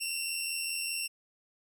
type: tone pair together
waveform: 15% pulse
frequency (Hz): 2683 / 2768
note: E7 / F7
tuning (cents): +30 / -16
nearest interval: minor second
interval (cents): 54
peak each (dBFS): -28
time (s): 0-1.08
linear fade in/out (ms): 20
effects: none